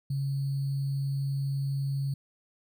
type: tone with sample-and-hold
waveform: sine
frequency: 138 Hz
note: C#3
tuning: 7 cents flat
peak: -27 dBFS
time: 0.1-2.14 s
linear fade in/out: 5 ms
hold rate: 4410 Hz
effects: none